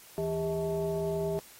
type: tone with frequency modulation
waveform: sine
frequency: 402.6 Hz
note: G4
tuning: 46 cents sharp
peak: -28 dBFS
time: 0.18-1.39 s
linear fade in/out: 0 ms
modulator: 239 Hz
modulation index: 1.1
effects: white hiss -53 dBFS RMS until 1.59 s + AAC 48 kbps